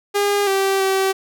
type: tone with pitch steps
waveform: sawtooth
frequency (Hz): 406.2 / 388.8 / 384.7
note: G#4 / G4 / G4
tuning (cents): -38 / -14 / -33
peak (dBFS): -12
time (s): 0.14-1.13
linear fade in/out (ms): 20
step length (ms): 330
effects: none